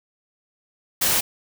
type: noise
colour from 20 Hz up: white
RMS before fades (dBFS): -20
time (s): 1.01-1.21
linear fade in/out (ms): 10
effects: none